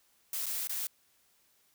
blue noise with dropouts, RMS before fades -35 dBFS, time 0.33-0.87 s, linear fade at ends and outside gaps 2 ms, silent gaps 0.459-0.464 / 0.673-0.694 s, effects white hiss -69 dBFS RMS until 1.74 s

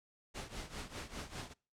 pink noise with tremolo, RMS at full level -42 dBFS, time 0.34-1.54 s, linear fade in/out 20 ms, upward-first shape triangle, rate 5 Hz, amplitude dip 85%, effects noise-tail reverb RT60 0.4 s tail -26 dB re dry + low-pass 8000 Hz 12 dB/octave

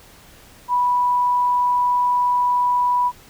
sine tone, 983 Hz, B5, 8 cents flat, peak -15 dBFS, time 0.68-3.12 s, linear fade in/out 50 ms, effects pink hiss -47 dBFS RMS until 3.29 s

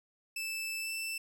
sawtooth tone with pitch glide, 2637 to 2661 Hz, E7 to E7, 0 to +16 cents, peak -32 dBFS, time 0.36-1.18 s, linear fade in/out 5 ms, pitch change +16 cents, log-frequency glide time 0.8-0.92 s, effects none

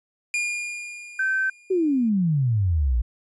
45% pulse tone with exponential decay, 2421 Hz, D#7, 48 cents flat, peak -21 dBFS, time 0.34-2.09 s, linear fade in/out 1 ms, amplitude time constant 380 ms
sine tone, 1546 Hz, G6, 24 cents flat, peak -20 dBFS, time 1.19-1.5 s, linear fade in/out 5 ms
sine exponential sweep, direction down, 390 to 54.7 Hz, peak -18 dBFS, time 1.7-3.02 s, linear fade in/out 10 ms
effects resampled to 22050 Hz

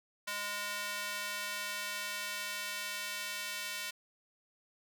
square tone with high-pass filter sweep, 205.6 Hz, G#3, 17 cents flat, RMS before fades -39 dBFS, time 0.27-3.91 s, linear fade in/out 10 ms, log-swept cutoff 1400 to 2100 Hz, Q 0.94, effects none

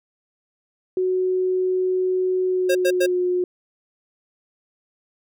sine tone with pitch glide, 370 to 360.5 Hz, F#4 to F#4, 0 to -45 cents, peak -18 dBFS, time 0.97-3.44 s, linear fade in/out 2 ms, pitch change -45 cents, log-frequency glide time 2.46-3.19 s
square tone bursts, 537 Hz, C5, 45 cents sharp, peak -18 dBFS, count 3, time 2.69-3.064 s, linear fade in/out 10 ms, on 62 ms, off 94 ms
effects none

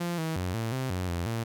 sawtooth tone with pitch steps, 173 / 160.8 / 90.7 / 113.3 / 130.7 / 91.3 / 86.3 / 114.7 Hz, F3 / E3 / F#2 / A#2 / C3 / F#2 / F2 / A#2, -16 / -43 / -34 / -49 / -1 / -23 / -20 / -28 cents, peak -25 dBFS, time 0-1.44 s, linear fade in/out 10 ms, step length 180 ms, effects none

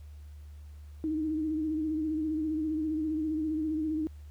sine tone with vibrato, 311.1 Hz, D#4, in tune, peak -28 dBFS, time 1.04-4.07 s, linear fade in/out 0 ms, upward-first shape sine, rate 15 Hz, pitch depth 45 cents each way, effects added 74 Hz sine -44 dBFS peak until 4.3 s + pink hiss -66 dBFS RMS until 4.3 s

